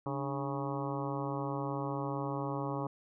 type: harmonic tone with a mistuned harmonic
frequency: 138 Hz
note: C#3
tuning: 7 cents flat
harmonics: 1 / 2 / 3 / 4 / 5 / 6 / 7 / 8 / 9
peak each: -38 / -39 / -42 / -42 / -47 / -43 / -44 / -43 / -50 dBFS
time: 0.06-2.87 s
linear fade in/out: 2 ms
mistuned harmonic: 2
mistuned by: +93 cents
effects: none